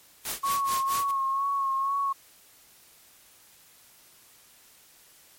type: noise with tremolo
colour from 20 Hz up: white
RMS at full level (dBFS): -31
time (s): 0.25-1.11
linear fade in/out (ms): 2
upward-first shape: sine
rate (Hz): 4.6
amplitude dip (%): 95
type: tone with vibrato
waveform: sine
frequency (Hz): 1096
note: C#6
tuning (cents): -20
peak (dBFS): -24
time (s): 0.43-2.13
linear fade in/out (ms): 10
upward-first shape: sine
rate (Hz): 2.1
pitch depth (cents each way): 34
effects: white hiss -56 dBFS RMS until 5.38 s + MP3 64 kbps